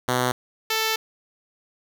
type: tone pair in turn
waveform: 5% pulse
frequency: 125.4 / 441.6 Hz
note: B2 / A4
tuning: +27 / +6 cents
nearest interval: octave + minor seventh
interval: 2179 cents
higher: second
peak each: -9 / -10 dBFS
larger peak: first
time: 0.08-0.32 / 0.7-0.96 s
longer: second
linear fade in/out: 5 ms
effects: none